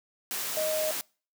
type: tone in noise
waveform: sine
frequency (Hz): 622.3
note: D#5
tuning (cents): 0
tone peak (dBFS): -27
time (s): 0.57-0.91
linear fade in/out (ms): 0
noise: white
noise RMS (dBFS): -33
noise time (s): 0.31-1.01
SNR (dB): +3
effects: noise-tail reverb RT60 0.4 s tail -26 dB re dry + high-pass 200 Hz 12 dB/octave